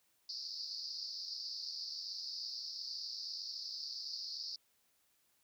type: band-pass noise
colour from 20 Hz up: white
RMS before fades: -44 dBFS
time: 0.29-4.56 s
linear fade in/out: 2 ms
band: 4400 to 5200 Hz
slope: 96 dB/octave
effects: white hiss -75 dBFS RMS until 5.43 s